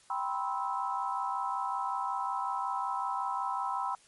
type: chord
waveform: sine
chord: C major seventh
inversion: second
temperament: just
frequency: 784.9 / 981.1 / 1046.5 / 1308.1 Hz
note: G5 / B5 / C6 / E6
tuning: +2 / -12 / 0 / -14 cents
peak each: -36 / -34 / -37 / -37 dBFS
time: 0.1-3.95 s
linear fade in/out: 2 ms
effects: white hiss -61 dBFS RMS until 4.07 s + MP3 48 kbps